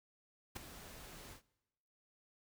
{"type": "noise with ADSR envelope", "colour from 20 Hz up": "pink", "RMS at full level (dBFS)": -42, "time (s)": [0.55, 1.42], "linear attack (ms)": 16, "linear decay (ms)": 7, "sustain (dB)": -11, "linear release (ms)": 100, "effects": ["noise-tail reverb RT60 1.0 s tail -22 dB re dry"]}